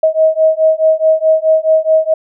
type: beating tone pair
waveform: sine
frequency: 632 / 636.7 Hz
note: D#5 / D#5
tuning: +27 / +40 cents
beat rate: 4.7 Hz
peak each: -11 dBFS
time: 0.03-2.14 s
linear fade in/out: 5 ms
effects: none